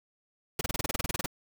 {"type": "noise bursts", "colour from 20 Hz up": "pink", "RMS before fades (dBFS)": -30, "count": 14, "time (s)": [0.59, 1.261], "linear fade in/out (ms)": 5, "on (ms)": 21, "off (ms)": 29, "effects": []}